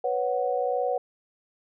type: chord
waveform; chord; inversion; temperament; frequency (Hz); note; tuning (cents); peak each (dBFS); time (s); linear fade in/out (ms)
sine; B suspended second; none; just; 493.9 / 555.6 / 740.8; B4 / C#5 / F#5; 0 / +4 / +2; -27 / -29 / -28; 0.04-0.98; 5
effects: none